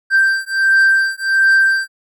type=beating tone pair; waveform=triangle; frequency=1568 / 1569.4 Hz; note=G6 / G6; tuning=0 / +2 cents; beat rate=1.4 Hz; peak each=-12 dBFS; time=0.1-1.88 s; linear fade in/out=50 ms; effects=none